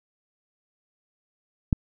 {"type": "click", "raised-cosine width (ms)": 5, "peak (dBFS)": -7, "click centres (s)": 1.728, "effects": []}